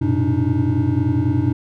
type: tone cluster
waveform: triangle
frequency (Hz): 93.9 / 115.6 / 125.8 / 287.4 / 311.2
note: F#2 / A#2 / B2 / D4 / D#4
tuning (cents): +26 / -14 / +32 / -37 / 0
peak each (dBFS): -20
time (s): 0.01-1.53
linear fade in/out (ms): 10
effects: none